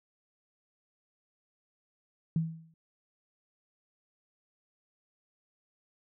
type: tone with exponential decay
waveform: sine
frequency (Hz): 162.5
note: E3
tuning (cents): -24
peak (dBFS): -23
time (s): 2.36-2.74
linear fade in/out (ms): 2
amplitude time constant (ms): 82
effects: none